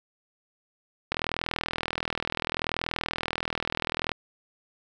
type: click train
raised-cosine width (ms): 0.3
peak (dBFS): -11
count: 123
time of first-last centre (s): 1.12-4.118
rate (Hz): 40.7
effects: none